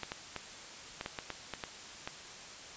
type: clicks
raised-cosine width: 0.3 ms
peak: -21 dBFS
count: 10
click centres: 0.033 / 0.119 / 0.363 / 1.011 / 1.061 / 1.188 / 1.303 / 1.537 / 1.638 / 2.075 s
effects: white hiss -48 dBFS RMS until 2.76 s + resampled to 16000 Hz